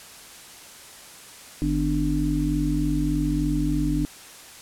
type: harmonic tone with a mistuned harmonic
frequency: 50.6 Hz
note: G#1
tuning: 44 cents flat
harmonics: 1 / 3 / 5 / 6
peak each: -26 / -27 / -29 / -24 dBFS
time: 1.62-4.05 s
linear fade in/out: 0 ms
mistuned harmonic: 6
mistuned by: -42 cents
effects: white hiss -44 dBFS RMS until 4.61 s + low-pass 11000 Hz 12 dB/octave